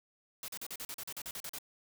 white noise bursts, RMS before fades -42 dBFS, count 13, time 0.43-1.586 s, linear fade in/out 2 ms, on 52 ms, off 40 ms, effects none

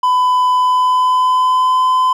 triangle tone with pitch glide, 1003 to 1019.9 Hz, B5 to C6, +26 to -45 cents, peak -8 dBFS, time 0.03-2.13 s, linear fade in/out 5 ms, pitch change +29 cents, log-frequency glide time 0.52-1.83 s, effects none

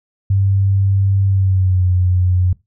sine tone with pitch glide, 97.8 to 90.73 Hz, G2 to F#2, -4 to -33 cents, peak -11 dBFS, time 0.3-2.53 s, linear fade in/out 5 ms, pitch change -129 cents, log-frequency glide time 1.26-1.87 s, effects noise-tail reverb RT60 0.2 s tail -20 dB re dry

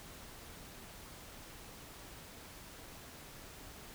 silence, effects pink hiss -52 dBFS RMS until 3.94 s

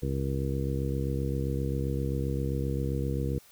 harmonic tone, 67.6 Hz, C#2, 43 cents flat, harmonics 1 / 2 / 3 / 4 / 5 / 6 / 7, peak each -32 / -31 / -37 / -38 / -38 / -42 / -37 dBFS, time 0.02-3.39 s, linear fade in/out 10 ms, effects white hiss -57 dBFS RMS until 3.51 s

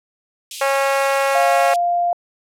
pink high-pass noise, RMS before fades -31 dBFS, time 0.51-1.76 s, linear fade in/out 2 ms, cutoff 2600 Hz, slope 48 dB/octave
harmonic tone, 274.2 Hz, C#4, 19 cents flat, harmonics 2 / 3 / 4 / 5 / 6 / 7 / 8 / 9 / 10, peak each -18 / -22 / -24 / -26 / -28 / -29 / -30 / -31 / -32 dBFS, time 0.61-1.74 s, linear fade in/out 5 ms
sine tone, 698.5 Hz, F5, in tune, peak -15 dBFS, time 1.35-2.13 s, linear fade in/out 2 ms
effects low-pass 12000 Hz 12 dB/octave

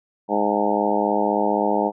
harmonic tone with a mistuned harmonic, 103.83 Hz, G#2, in tune, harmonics 2 / 3 / 4 / 5 / 6 / 7 / 8 / 9, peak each -26 / -26 / -26 / -26 / -26 / -26 / -26 / -26 dBFS, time 0.28-1.92 s, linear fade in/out 50 ms, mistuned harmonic 9, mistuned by -54 cents, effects none

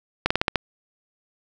slowing click train, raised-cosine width 0.3 ms, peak -3 dBFS, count 6, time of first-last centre 0.26-0.557 s, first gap 45 ms, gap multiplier 1.14, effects none

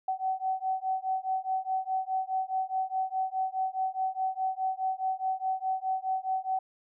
sine beating tone pair, 755 / 759.8 Hz, F#5 / F#5, +35 / +46 cents, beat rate 4.8 Hz, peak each -31 dBFS, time 0.08-6.59 s, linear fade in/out 5 ms, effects none

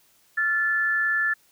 sine tone pair together, 1381 / 1744.3 Hz, F6 / A6, -20 / -16 cents, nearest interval major third, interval 404 cents, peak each -28 / -21 dBFS, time 0.37-1.34 s, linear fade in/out 10 ms, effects white hiss -61 dBFS RMS until 1.51 s

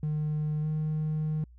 triangle tone with pitch glide, 151.9 to 154.47 Hz, D#3 to D#3, -41 to -12 cents, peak -24 dBFS, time 0.03-1.44 s, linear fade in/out 2 ms, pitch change +29 cents, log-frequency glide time 0.61-0.66 s, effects tanh soft clip ceiling -22 dBFS + added 60 Hz sine -50 dBFS peak until 1.58 s

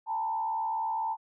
sine tone with frequency modulation, 892 Hz, A5, 23 cents sharp, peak -28 dBFS, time 0.06-1.17 s, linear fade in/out 50 ms, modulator 72.1 Hz, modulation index 0.71, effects none

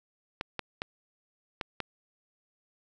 clicks, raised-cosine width 0.3 ms, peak -16 dBFS, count 5, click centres 0.411 / 0.593 / 0.819 / 1.612 / 1.803 s, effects none

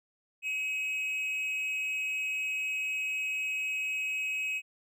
triangle tone with amplitude modulation, 2546 Hz, D#7, 39 cents sharp, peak -26 dBFS, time 0.42-4.62 s, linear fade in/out 50 ms, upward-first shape sine, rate 296 Hz, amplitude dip 55%, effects none

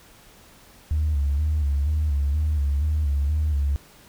sine tone with vibrato, 73.42 Hz, D2, in tune, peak -18 dBFS, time 0.91-3.76 s, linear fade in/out 0 ms, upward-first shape square, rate 2.1 Hz, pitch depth 70 cents each way, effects tanh soft clip ceiling -16 dBFS + pink hiss -51 dBFS RMS until 4.08 s

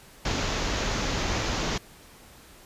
pink low-pass noise, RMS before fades -28 dBFS, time 0.25-1.78 s, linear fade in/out 5 ms, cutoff 7000 Hz, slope 96 dB/octave, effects pink hiss -51 dBFS RMS until 2.65 s + resampled to 32000 Hz

